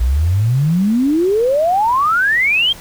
sine exponential sweep, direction up, 57.2 to 3264 Hz, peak -11 dBFS, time 0-2.73 s, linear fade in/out 10 ms, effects pink hiss -37 dBFS RMS until 2.8 s

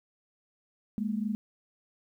sine tone pair together, 206.9 / 231.4 Hz, G#3 / A#3, -6 / -13 cents, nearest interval major second, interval 193 cents, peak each -30 / -33 dBFS, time 0.98-1.35 s, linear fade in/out 0 ms, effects 11-bit

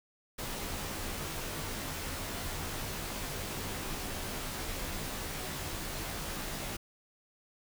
pink noise with comb filter, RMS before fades -38 dBFS, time 0.38-6.77 s, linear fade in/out 10 ms, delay 17 ms, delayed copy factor -0.65, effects none

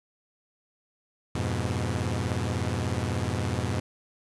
sawtooth chord, F diminished, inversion none, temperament equal, 87.31 / 103.83 / 123.47 Hz, F2 / Ab2 / Cb3, 0 / 0 / 0 cents, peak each -27 dBFS, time 1.35-3.8 s, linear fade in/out 5 ms, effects resampled to 24000 Hz + 9-bit

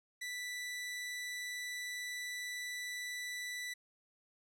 sawtooth tone, 1975.5 Hz, B6, in tune, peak -36 dBFS, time 0.21-3.74 s, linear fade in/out 10 ms, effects low-pass 12000 Hz 12 dB/octave

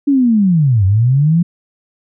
sine linear two-way sweep, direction down then up, 290 to 91.7 to 176 Hz, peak -8 dBFS, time 0.07-1.43 s, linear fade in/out 10 ms, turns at 0.85 s, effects none

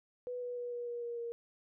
sine tone with pitch steps, 493.9 / 489.6 / 485.4 / 481.2 / 477.1 / 473 / 468.9 Hz, B4 / B4 / B4 / B4 / A#4 / A#4 / A#4, 0 / -15 / -30 / -45 / +40 / +25 / +10 cents, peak -37 dBFS, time 0.27-1.32 s, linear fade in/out 0 ms, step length 150 ms, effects none

